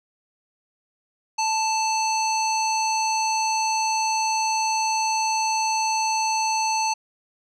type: tone with low-pass filter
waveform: square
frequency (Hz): 880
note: A5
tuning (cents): 0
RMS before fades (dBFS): -23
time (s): 1.38-6.94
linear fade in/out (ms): 10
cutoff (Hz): 5900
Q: 3.9
effects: none